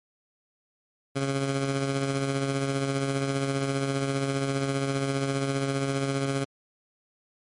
15% pulse tone with tremolo, 137.2 Hz, C#3, 17 cents flat, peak -17 dBFS, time 1.15-6.45 s, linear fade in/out 20 ms, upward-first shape triangle, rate 15 Hz, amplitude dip 45%, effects MP3 48 kbps

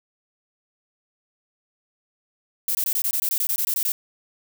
violet noise bursts, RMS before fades -23 dBFS, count 14, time 2.68-3.92 s, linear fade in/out 2 ms, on 70 ms, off 20 ms, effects none

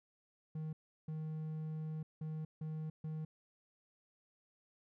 triangle tone bursts at uneven times, 156.5 Hz, D#3, 10 cents sharp, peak -37 dBFS, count 5, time 0.55-0.73 / 1.08-2.03 / 2.21-2.45 / 2.61-2.9 / 3.04-3.25 s, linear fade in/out 5 ms, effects none

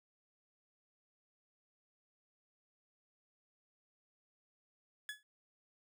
30% pulse tone with exponential decay, 1700 Hz, G#6, 40 cents sharp, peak -35 dBFS, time 5.09-5.23 s, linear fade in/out 1 ms, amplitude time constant 30 ms, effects none

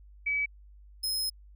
sine / sawtooth tone pair in turn, 2286 / 5132 Hz, D7 / E8, -47 / -47 cents, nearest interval octave + major second, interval 1400 cents, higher second, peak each -26 dBFS, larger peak neither, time 0.26-0.46 / 1.03-1.3 s, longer second, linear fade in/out 10 ms, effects added 50 Hz sine -50 dBFS peak until 1.55 s

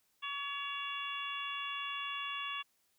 harmonic tone with a mistuned harmonic, 566 Hz, C#5, 36 cents sharp, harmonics 2 / 3 / 4 / 5 / 6, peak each -41 / -48 / -48 / -41 / -44 dBFS, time 0.22-2.63 s, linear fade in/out 20 ms, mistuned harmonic 5, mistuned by -35 cents, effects white hiss -75 dBFS RMS until 2.98 s

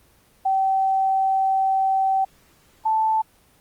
sine tone pair in turn, 770 / 878.7 Hz, G5 / A5, -31 / -3 cents, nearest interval major second, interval 228 cents, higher second, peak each -17 dBFS, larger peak neither, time 0.45-2.25 / 2.85-3.22 s, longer first, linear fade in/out 10 ms, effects pink hiss -57 dBFS RMS until 3.6 s + Opus 24 kbps

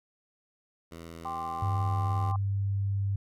10% pulse tone with pitch glide, 83.2 to 82.72 Hz, E2 to E2, +17 to +7 cents, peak -34 dBFS, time 0.91-2.32 s, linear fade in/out 10 ms, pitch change -10 cents, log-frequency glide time 1.04-1.28 s
sine chord, G suspended fourth, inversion none, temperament equal, 784 / 1046.5 / 1174.7 Hz, G5 / C6 / D6, 0 / 0 / 0 cents, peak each -35 / -37 / -39 dBFS, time 1.25-2.36 s, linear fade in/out 2 ms
sine tone, 99.1 Hz, G2, 19 cents sharp, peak -26 dBFS, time 1.62-3.16 s, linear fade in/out 5 ms
effects none

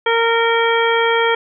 harmonic tone, 460.7 Hz, A#4, 20 cents flat, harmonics 1 / 2 / 3 / 4 / 5 / 7, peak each -16 / -19 / -21 / -22 / -23 / -24 dBFS, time 0.06-1.35 s, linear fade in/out 5 ms, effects none

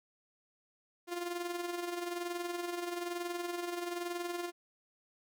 sawtooth tone with amplitude modulation, 349.2 Hz, F4, in tune, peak -30 dBFS, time 1.07-4.52 s, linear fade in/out 50 ms, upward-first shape sine, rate 21.1 Hz, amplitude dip 55%, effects none

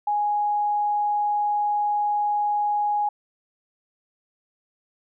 sine tone, 830 Hz, G#5, 1 cent flat, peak -20 dBFS, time 0.07-3.09 s, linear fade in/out 5 ms, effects none

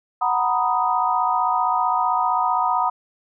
sine chord, B major seventh, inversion second, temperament equal, 740 / 932.3 / 987.8 / 1244.5 Hz, F#5 / A#5 / B5 / D#6, 0 / 0 / 0 / 0 cents, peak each -23 dBFS, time 0.21-2.9 s, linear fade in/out 10 ms, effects none

